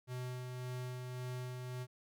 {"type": "tone with tremolo", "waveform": "square", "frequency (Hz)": 125.8, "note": "B2", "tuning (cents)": 32, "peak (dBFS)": -40, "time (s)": [0.07, 1.87], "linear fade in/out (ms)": 50, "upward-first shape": "sine", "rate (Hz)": 1.8, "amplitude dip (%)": 30, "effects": []}